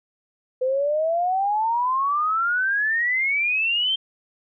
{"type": "exponential sweep", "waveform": "sine", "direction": "up", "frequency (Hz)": [504, 3170], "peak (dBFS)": -19, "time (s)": [0.61, 3.96], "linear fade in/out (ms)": 10, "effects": []}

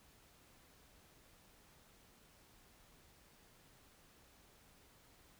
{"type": "silence", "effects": ["pink hiss -66 dBFS RMS until 5.39 s"]}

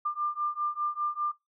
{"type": "beating tone pair", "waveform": "sine", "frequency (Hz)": [1192, 1197], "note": ["D6", "D6"], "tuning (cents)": [25, 33], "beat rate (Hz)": 5, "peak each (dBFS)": -31, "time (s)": [0.05, 1.32], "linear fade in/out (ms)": 10, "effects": ["noise-tail reverb RT60 0.2 s tail -24 dB re dry"]}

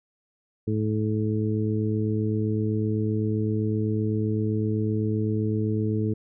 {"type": "harmonic tone", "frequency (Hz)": 107.8, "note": "A2", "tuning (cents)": -35, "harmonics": [1, 2, 3, 4], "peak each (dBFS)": [-25, -28, -30, -31], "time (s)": [0.67, 6.14], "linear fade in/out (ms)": 10, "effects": []}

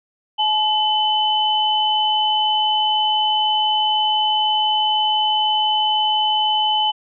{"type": "tone pair together", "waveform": "sine", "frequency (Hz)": [856, 3022], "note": ["A5", "F#7"], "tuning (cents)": [-48, 36], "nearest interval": "octave + minor seventh", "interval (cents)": 2184, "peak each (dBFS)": -18, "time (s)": [0.38, 6.92], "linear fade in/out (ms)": 20, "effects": []}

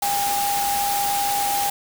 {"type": "tone in noise", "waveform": "sine", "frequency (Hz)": 807, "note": "G#5", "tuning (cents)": -50, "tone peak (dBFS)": -21, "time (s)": [0.02, 1.7], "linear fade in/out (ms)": 5, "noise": "white", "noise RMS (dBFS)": -26, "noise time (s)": [0.02, 1.7], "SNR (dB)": 2, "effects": []}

